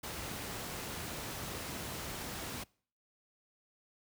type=noise; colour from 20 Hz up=pink; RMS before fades=-41 dBFS; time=0.03-2.64 s; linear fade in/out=10 ms; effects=noise-tail reverb RT60 0.5 s tail -25 dB re dry + high-pass 60 Hz 12 dB/octave